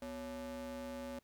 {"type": "ring-modulated tone", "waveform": "square", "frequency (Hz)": 155.56, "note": "D#3", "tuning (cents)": 0, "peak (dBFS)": -40, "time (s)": [0.02, 1.19], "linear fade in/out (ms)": 2, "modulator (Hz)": 402, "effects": ["pink hiss -75 dBFS RMS until 1.23 s"]}